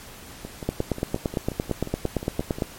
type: two click trains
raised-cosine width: 2 ms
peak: -19 / -9 dBFS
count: 13 / 18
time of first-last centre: 0.45-2.585 / 0.69-2.622 s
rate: 5.62 / 8.8 Hz
effects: pink hiss -43 dBFS RMS until 2.78 s + MP3 64 kbps